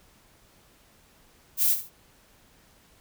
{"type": "noise with echo", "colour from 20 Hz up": "violet", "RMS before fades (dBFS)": -22, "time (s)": [1.57, 1.77], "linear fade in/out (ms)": 50, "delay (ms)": 66, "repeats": 2, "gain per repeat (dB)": -11, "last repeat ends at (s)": 1.902, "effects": ["pink hiss -59 dBFS RMS until 3 s"]}